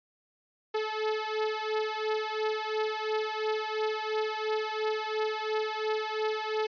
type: beating tone pair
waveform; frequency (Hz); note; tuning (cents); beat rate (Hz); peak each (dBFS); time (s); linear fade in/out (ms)
sawtooth; 431.4 / 434.3; A4 / A4; -34 / -23; 2.9; -28; 0.74-6.67; 10
effects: resampled to 11025 Hz